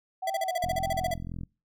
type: tone with vibrato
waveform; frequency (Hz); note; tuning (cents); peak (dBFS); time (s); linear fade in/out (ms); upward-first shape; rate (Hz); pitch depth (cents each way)
sine; 746; F#5; +14; -30; 0.22-1.12; 10; sine; 1.9; 65
type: tone bursts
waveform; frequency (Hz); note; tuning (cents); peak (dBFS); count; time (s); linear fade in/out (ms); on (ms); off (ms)
square; 666; E5; +18; -27; 13; 0.27-1.141; 5; 31; 39
type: click train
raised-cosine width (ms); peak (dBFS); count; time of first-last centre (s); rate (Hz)
5; -25; 35; 0.64-1.434; 42.8
effects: noise-tail reverb RT60 0.3 s tail -25 dB re dry